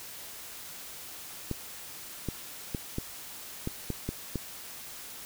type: clicks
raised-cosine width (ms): 3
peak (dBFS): -18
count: 8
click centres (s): 1.513 / 2.287 / 2.748 / 2.984 / 3.674 / 3.903 / 4.09 / 4.357
effects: white hiss -44 dBFS RMS until 5.25 s